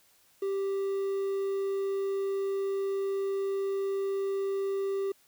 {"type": "tone with quantisation", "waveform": "triangle", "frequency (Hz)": 392, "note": "G4", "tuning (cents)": 0, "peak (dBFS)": -26, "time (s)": [0.42, 5.12], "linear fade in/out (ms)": 5, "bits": 9, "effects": ["white hiss -64 dBFS RMS until 5.27 s"]}